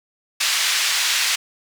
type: band-pass noise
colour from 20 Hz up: white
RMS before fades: -20 dBFS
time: 0.4-1.36 s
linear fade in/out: 10 ms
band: 1600 to 5200 Hz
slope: 12 dB/octave
effects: none